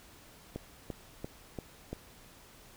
click train, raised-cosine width 2 ms, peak -24 dBFS, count 5, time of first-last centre 0.56-1.93 s, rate 2.92 Hz, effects pink hiss -56 dBFS RMS until 2.76 s

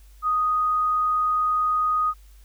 sine tone, 1244.5 Hz, D#6, in tune, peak -19 dBFS, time 0.22-2.14 s, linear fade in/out 50 ms, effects added 50 Hz sine -46 dBFS peak until 2.44 s + white hiss -60 dBFS RMS until 2.44 s

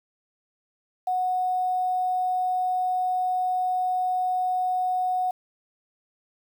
sine tone with quantisation, 735 Hz, F#5, 12 cents flat, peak -22 dBFS, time 1.07-5.31 s, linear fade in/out 5 ms, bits 8, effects none

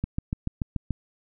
click train, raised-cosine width 5 ms, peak -14 dBFS, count 7, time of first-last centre 0.04-0.907 s, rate 6.92 Hz, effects none

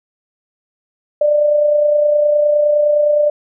sine tone with amplitude modulation, 593 Hz, D5, 17 cents sharp, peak -8 dBFS, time 1.21-3.3 s, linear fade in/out 5 ms, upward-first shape sine, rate 29.7 Hz, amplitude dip 40%, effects none

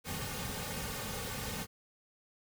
pink noise with comb filter, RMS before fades -39 dBFS, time 0.04-1.67 s, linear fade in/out 50 ms, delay 3 ms, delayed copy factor -0.75, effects none

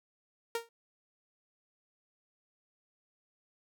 sawtooth tone with exponential decay, 463.5 Hz, A#4, 10 cents flat, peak -25 dBFS, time 0.55-0.69 s, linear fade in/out 2 ms, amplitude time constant 30 ms, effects none

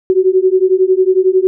sine beating tone pair, 368.9 / 379.9 Hz, F#4 / F#4, -5 / +46 cents, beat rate 11 Hz, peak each -11 dBFS, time 0.1-1.47 s, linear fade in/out 0 ms, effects none

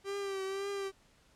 45% pulse tone with vibrato, 392 Hz, G4, in tune, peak -35 dBFS, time 0.04-0.92 s, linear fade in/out 50 ms, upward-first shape triangle, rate 1.9 Hz, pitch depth 47 cents each way, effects pink hiss -66 dBFS RMS until 1.35 s + low-pass 9000 Hz 12 dB/octave

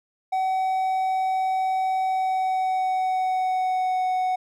triangle tone with pitch glide, 756 to 741.3 Hz, F#5 to F#5, +37 to +3 cents, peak -19 dBFS, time 0.32-4.36 s, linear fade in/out 10 ms, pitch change -34 cents, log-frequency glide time 2.05-4.06 s, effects none

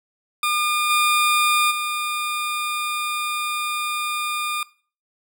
20% pulse tone with level steps, 1210 Hz, D#6, 49 cents flat, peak -14 / -11 / -18 dBFS, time 0.43-4.63 s, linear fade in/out 2 ms, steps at 0.89 / 1.7 s, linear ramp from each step 20 ms, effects noise-tail reverb RT60 0.4 s tail -20 dB re dry

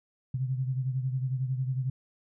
sine beating tone pair, 128.7 / 139.7 Hz, C3 / C#3, -28 / +14 cents, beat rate 11 Hz, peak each -28 / -35 dBFS, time 0.34-1.9 s, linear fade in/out 5 ms, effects none

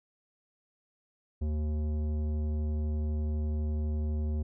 sine tone with tanh clipping, 76 Hz, D#2, 40 cents flat, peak -30 dBFS, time 1.41-4.43 s, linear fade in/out 10 ms, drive 13 dB, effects none

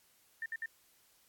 sine tone bursts, 1804 Hz, A6, 43 cents sharp, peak -36 dBFS, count 3, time 0.42-0.659 s, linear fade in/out 2 ms, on 39 ms, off 61 ms, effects white hiss -68 dBFS RMS until 1.28 s + AAC 64 kbps

